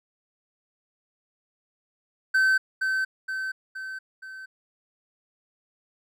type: tone with echo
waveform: triangle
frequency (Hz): 1538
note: G6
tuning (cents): -33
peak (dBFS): -16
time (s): 2.34-2.58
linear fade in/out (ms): 10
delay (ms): 470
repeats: 4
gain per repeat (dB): -5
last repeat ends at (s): 4.46
effects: none